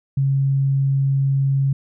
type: tone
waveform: sine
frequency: 136.8 Hz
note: C#3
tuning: 23 cents flat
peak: -15 dBFS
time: 0.17-1.73 s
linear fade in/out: 5 ms
effects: none